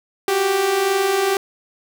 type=tone pair together; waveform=sawtooth; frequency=370 / 392 Hz; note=F#4 / G4; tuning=0 / 0 cents; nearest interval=minor second; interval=100 cents; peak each=-21 / -13 dBFS; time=0.28-1.37 s; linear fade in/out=2 ms; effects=none